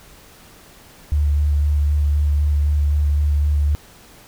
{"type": "tone with vibrato", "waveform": "sine", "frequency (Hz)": 73.42, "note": "D2", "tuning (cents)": 0, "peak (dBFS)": -14, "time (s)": [1.12, 3.75], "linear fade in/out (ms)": 0, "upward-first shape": "square", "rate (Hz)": 3.9, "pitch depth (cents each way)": 13, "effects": ["pink hiss -46 dBFS RMS until 4.27 s"]}